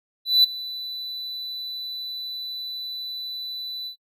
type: tone with ADSR envelope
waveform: triangle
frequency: 3984 Hz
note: B7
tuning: 14 cents sharp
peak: -10 dBFS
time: 0.25-3.96 s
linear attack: 190 ms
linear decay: 7 ms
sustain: -19 dB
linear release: 92 ms
effects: noise-tail reverb RT60 0.1 s tail -24 dB re dry